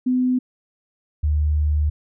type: tone pair in turn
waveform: sine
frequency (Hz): 252.8 / 75.16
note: B3 / D2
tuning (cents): +41 / +41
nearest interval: octave + major sixth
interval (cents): 2100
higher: first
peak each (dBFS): -16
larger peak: neither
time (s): 0.06-0.39 / 1.23-1.9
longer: second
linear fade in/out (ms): 10
effects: none